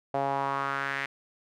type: tone with band-pass filter sweep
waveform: sawtooth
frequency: 138 Hz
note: C#3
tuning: 7 cents flat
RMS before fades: -30 dBFS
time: 0.14-1.06 s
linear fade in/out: 5 ms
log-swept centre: 680 to 2000 Hz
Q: 3.2
effects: none